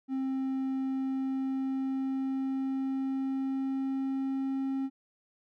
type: tone with pitch glide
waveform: triangle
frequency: 265.3 to 268.7 Hz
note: C4 to C4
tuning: +24 to +46 cents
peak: -27 dBFS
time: 0.08-4.9 s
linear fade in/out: 50 ms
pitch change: +22 cents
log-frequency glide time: 0.71-4.6 s
effects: none